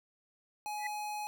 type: tone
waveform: square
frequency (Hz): 840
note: G#5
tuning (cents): +19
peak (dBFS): -37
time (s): 0.66-1.27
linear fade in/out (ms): 0
type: tone with exponential growth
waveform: sine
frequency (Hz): 1975.5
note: B6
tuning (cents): 0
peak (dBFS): -32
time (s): 0.77-0.87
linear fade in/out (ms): 5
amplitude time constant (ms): 21
effects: none